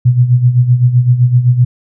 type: tone with tremolo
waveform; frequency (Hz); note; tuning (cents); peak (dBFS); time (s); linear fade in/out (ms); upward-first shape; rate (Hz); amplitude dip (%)
sine; 123.6; B2; +2; -3; 0.05-1.65; 10; sine; 7.8; 70
effects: none